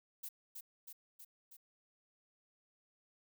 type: noise with echo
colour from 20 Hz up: violet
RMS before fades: -45 dBFS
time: 0.23-0.29 s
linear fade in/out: 10 ms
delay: 320 ms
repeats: 4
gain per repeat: -3 dB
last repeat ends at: 1.57 s
effects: none